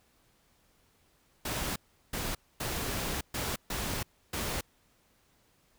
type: noise bursts at uneven times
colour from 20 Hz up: pink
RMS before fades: -34 dBFS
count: 6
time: 1.45-1.76 / 2.13-2.35 / 2.6-3.21 / 3.34-3.56 / 3.7-4.03 / 4.33-4.61 s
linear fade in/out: 5 ms
effects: pink hiss -68 dBFS RMS until 5.78 s